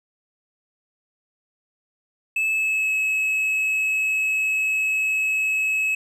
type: tone with pitch glide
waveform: triangle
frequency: 2611 to 2577 Hz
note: E7 to E7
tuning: -17 to -40 cents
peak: -18 dBFS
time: 2.36-5.95 s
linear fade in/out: 5 ms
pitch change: -23 cents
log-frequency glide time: 2.49-2.93 s
effects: none